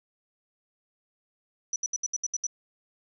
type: tone bursts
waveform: sine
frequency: 5920 Hz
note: F#8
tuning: in tune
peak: -26 dBFS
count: 8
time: 1.73-2.467 s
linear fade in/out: 2 ms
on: 30 ms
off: 71 ms
effects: none